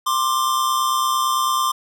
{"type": "tone pair together", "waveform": "square", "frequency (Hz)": [1053, 1182], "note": ["C6", "D6"], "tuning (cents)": [11, 11], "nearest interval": "major second", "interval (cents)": 200, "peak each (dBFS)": -21, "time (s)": [0.06, 1.72], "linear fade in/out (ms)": 10, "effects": []}